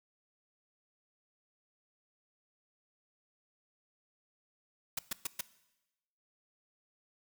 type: noise bursts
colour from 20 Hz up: white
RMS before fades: -35 dBFS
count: 4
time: 4.97-5.41 s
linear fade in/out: 5 ms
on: 20 ms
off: 120 ms
effects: noise-tail reverb RT60 1.0 s tail -18 dB re dry